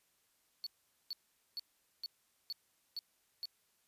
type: tone bursts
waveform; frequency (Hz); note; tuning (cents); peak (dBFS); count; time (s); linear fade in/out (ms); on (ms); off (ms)
triangle; 4435; C#8; 0; -37; 7; 0.64-3.455; 0; 25; 440
effects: white hiss -75 dBFS RMS until 3.87 s + resampled to 32000 Hz